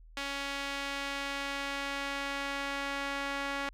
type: tone with band-pass filter sweep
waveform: sawtooth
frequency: 279 Hz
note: C#4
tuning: 11 cents sharp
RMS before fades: -36 dBFS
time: 0.17-3.69 s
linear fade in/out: 2 ms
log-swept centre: 2800 to 1800 Hz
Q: 0.89
effects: added 40 Hz sine -51 dBFS peak until 3.73 s